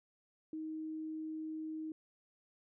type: tone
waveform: sine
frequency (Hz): 314.4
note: D#4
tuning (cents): +18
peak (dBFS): -39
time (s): 0.53-1.92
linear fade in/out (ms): 2
effects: none